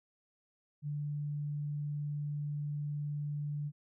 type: tone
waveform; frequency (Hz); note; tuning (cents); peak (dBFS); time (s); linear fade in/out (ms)
sine; 146.83; D3; 0; -34; 0.82-3.72; 50
effects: none